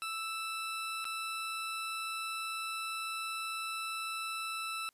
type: tone with dropouts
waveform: 20% pulse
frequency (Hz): 1321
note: E6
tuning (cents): +3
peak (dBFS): -31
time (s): 0.02-4.89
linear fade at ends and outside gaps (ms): 0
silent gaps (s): 1.044-1.052
effects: white hiss -74 dBFS RMS until 4.93 s + resampled to 32000 Hz